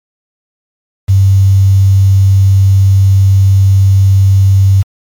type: tone with quantisation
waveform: sine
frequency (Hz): 97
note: G2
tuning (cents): -18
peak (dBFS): -3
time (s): 1.08-4.83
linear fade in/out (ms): 20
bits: 5
effects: MP3 96 kbps